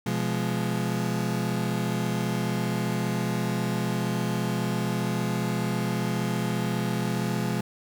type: chord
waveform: 35% pulse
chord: F diminished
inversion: second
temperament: just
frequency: 125.72 / 174.61 / 209.5 Hz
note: Cb3 / F3 / Ab3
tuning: +31 / 0 / +15 cents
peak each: -28 dBFS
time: 0.06-7.61 s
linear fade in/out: 5 ms
effects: none